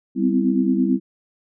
sine chord, C major seventh, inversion second, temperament equal with one note detuned, 196 / 252.6 / 261.6 / 329.6 Hz, G3 / B3 / C4 / E4, 0 / +39 / 0 / 0 cents, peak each -21 / -21 / -21 / -23 dBFS, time 0.15-1 s, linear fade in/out 50 ms, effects none

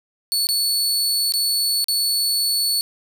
sawtooth tone with dropouts, 4435 Hz, C#8, in tune, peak -15 dBFS, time 0.32-2.81 s, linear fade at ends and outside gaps 0 ms, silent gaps 0.47-0.489 / 1.322-1.338 / 1.843-1.884 s, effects 9-bit

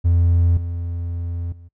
triangle tone with level steps, 85.9 Hz, F2, 28 cents flat, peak -10 / -21 / -37 dBFS, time 0.04-1.69 s, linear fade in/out 20 ms, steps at 0.57 / 1.52 s, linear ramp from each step 2 ms, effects noise-tail reverb RT60 0.1 s tail -23 dB re dry + tanh soft clip ceiling -6 dBFS

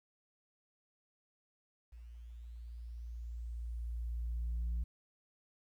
sine tone with level ramp, 58.27 Hz, A#1, in tune, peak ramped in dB -49 to -30 dBFS, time 1.92-4.84 s, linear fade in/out 10 ms, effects tanh soft clip ceiling -32 dBFS + 12-bit

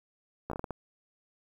slowing click train, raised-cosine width 1 ms, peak -21 dBFS, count 7, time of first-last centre 0.5-0.707 s, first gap 14 ms, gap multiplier 1.36, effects 9-bit

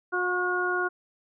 harmonic tone with a mistuned harmonic, 360 Hz, F#4, 47 cents flat, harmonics 1 / 2 / 3 / 4, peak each -29 / -34 / -32 / -27 dBFS, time 0.12-0.89 s, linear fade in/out 20 ms, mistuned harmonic 3, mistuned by +24 cents, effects none

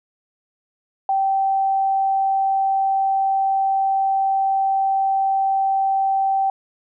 sine tone, 777 Hz, G5, 16 cents flat, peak -16 dBFS, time 1.09-6.5 s, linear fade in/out 2 ms, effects none

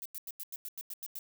violet noise bursts, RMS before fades -41 dBFS, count 10, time 0.02-1.189 s, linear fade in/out 0 ms, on 35 ms, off 91 ms, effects none

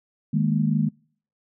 sine chord, D# suspended fourth, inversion none, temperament equal, 155.56 / 207.7 / 233.1 Hz, D#3 / G#3 / A#3, 0 / 0 / 0 cents, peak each -22 / -23 / -25 dBFS, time 0.33-0.89 s, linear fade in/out 10 ms, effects noise-tail reverb RT60 0.5 s tail -25 dB re dry

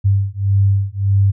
sine beating tone pair, 98 / 99.7 Hz, G2 / G2, 0 / +30 cents, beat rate 1.7 Hz, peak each -15 dBFS, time 0.04-1.32 s, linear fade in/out 20 ms, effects none

